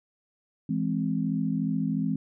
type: chord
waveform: sine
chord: E augmented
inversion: none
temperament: equal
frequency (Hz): 164.81 / 207.7 / 261.6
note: E3 / G#3 / B#3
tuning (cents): 0 / 0 / 0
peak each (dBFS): -29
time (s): 0.69-2.16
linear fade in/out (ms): 5
effects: none